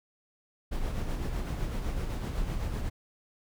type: noise with tremolo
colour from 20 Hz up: brown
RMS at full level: -30 dBFS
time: 0.71-2.9 s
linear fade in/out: 20 ms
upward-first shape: sine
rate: 7.9 Hz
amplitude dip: 40%
effects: none